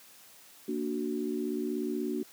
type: chord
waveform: sine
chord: Bb augmented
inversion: none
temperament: equal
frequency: 233.1 / 293.7 / 370 Hz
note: Bb3 / D4 / F#4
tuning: 0 / 0 / 0 cents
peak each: -34 dBFS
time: 0.68-2.23 s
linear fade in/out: 5 ms
effects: white hiss -55 dBFS RMS until 2.32 s + high-pass 150 Hz 12 dB/octave